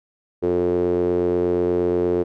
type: tone with band-pass filter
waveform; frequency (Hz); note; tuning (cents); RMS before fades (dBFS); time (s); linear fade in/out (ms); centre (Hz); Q
sawtooth; 88.4; F2; +22; -20; 0.42-2.24; 20; 400; 7.3
effects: none